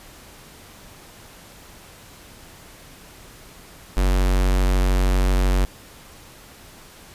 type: tone with notch filter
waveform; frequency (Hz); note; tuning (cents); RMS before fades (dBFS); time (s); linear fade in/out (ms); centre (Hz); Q
square; 46.42; F#1; +6; -18; 3.97-5.65; 0; 110; 1.6
effects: pink hiss -45 dBFS RMS until 7.14 s + resampled to 32000 Hz